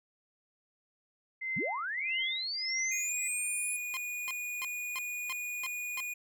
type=tone with tremolo; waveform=sine; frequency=2070 Hz; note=C7; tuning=19 cents flat; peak=-31 dBFS; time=1.41-3.28 s; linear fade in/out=10 ms; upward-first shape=sine; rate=1.6 Hz; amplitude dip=100%
type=linear sweep; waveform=sine; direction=up; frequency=106.3 to 10310 Hz; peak=-33 dBFS; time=1.56-3.77 s; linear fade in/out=10 ms
type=tone; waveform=square; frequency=2454 Hz; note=D#7; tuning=25 cents flat; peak=-36 dBFS; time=2.91-6.14 s; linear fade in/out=10 ms
type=tone bursts; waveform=15% pulse; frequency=1046 Hz; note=C6; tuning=1 cent flat; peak=-30 dBFS; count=7; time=3.94-6.003 s; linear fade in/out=0 ms; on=29 ms; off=310 ms
effects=none